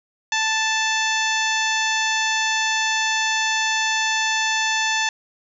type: harmonic tone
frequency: 880 Hz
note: A5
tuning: in tune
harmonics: 1 / 2 / 3 / 4 / 5 / 6 / 7 / 8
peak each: -25 / -23 / -26 / -27 / -32 / -33 / -29 / -35 dBFS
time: 0.32-5.09 s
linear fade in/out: 2 ms
effects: none